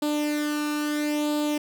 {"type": "tone with flanger", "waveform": "sawtooth", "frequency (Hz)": 297.7, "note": "D4", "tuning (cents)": 24, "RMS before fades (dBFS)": -26, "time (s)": [0.02, 1.58], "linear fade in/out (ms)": 5, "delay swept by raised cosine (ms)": [0.25, 0.75], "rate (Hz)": 0.75, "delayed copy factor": 0.65, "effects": []}